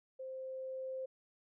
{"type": "tone with level ramp", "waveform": "sine", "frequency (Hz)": 523.3, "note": "C5", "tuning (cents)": 0, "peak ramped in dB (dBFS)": [-42, -38], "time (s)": [0.19, 1.06], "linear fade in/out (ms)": 10, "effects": []}